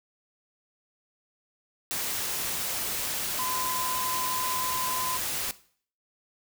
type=tone in noise; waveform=sine; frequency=1018 Hz; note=C6; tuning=48 cents flat; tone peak=-30 dBFS; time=3.39-5.17 s; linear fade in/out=0 ms; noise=white; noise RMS=-31 dBFS; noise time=1.91-5.51 s; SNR=-2 dB; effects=noise-tail reverb RT60 0.5 s tail -17 dB re dry